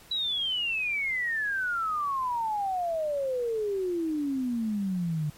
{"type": "exponential sweep", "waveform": "sine", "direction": "down", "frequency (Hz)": [3951, 146.83], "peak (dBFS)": -26, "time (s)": [0.11, 5.3], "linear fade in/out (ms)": 5, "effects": ["pink hiss -53 dBFS RMS until 5.37 s", "MP3 64 kbps"]}